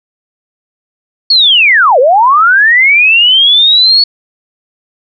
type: linear two-way sweep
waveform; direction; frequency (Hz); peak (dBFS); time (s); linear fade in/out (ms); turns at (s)
sine; down then up; 4435 to 472.9 to 4435; -3; 1.3-4.04; 5; 1.99
effects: none